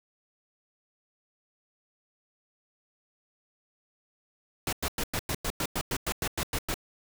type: noise bursts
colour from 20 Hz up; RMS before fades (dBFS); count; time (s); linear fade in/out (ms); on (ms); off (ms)
pink; -30; 14; 4.67-6.742; 2; 57; 98
effects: none